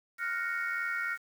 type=chord; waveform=sine; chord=Gb major seventh; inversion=third; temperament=equal; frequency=1396.9 / 1480 / 1864.7 / 2217 Hz; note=F6 / Gb6 / Bb6 / Db7; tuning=0 / 0 / 0 / 0 cents; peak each=-33 / -38 / -35 / -38 dBFS; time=0.18-1.18 s; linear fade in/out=50 ms; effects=tanh soft clip ceiling -23 dBFS + 9-bit

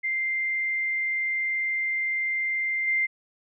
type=tone with level steps; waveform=sine; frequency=2093 Hz; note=C7; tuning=in tune; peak=-24 / -21 dBFS; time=0.03-3.07 s; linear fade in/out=20 ms; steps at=2.87 s; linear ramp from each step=10 ms; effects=none

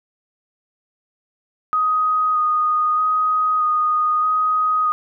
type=tone with vibrato; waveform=sine; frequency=1244.5 Hz; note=D#6; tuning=in tune; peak=-15 dBFS; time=1.73-4.92 s; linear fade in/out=0 ms; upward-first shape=square; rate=0.8 Hz; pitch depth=12 cents each way; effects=none

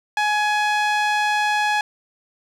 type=tone with band-pass filter; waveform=sawtooth; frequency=840 Hz; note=G#5; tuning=19 cents sharp; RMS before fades=-20 dBFS; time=0.17-1.81 s; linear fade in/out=2 ms; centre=1700 Hz; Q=0.69; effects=none

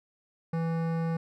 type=tone with hard clipping; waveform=sine; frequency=164.81 Hz; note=E3; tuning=in tune; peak=-29 dBFS; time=0.53-1.17 s; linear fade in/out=5 ms; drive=16 dB; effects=none

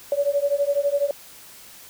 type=beating tone pair; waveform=sine; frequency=563 / 575 Hz; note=C#5 / D5; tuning=+27 / -37 cents; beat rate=12 Hz; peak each=-22 dBFS; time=0.12-1.11 s; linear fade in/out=2 ms; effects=white hiss -45 dBFS RMS until 1.89 s

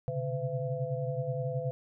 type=tone cluster; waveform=sine; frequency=124.2 / 132.3 / 143 / 507 / 670 Hz; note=B2 / C3 / D3 / B4 / E5; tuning=+10 / +20 / -46 / +45 / +28 cents; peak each=-40 / -36 / -36 / -35 / -40 dBFS; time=0.08-1.71 s; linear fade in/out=0 ms; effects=none

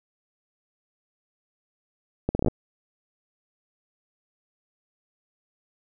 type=accelerating click train; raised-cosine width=2 ms; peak=-10 dBFS; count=8; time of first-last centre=2.29-2.483 s; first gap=60 ms; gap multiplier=0.72; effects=none

